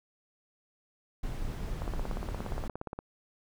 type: noise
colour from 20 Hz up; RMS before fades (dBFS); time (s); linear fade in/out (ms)
brown; -35; 1.23-2.68; 5
type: click train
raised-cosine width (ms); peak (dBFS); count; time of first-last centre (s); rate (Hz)
1; -23; 21; 1.82-2.99; 17.1
effects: none